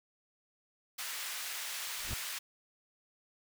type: high-pass noise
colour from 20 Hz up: pink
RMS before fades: -40 dBFS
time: 0.98-2.39 s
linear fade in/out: 10 ms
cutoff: 1600 Hz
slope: 12 dB/octave
type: noise with exponential growth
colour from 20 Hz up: brown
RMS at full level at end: -31 dBFS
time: 1.98-2.14 s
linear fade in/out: 0 ms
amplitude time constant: 33 ms
effects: none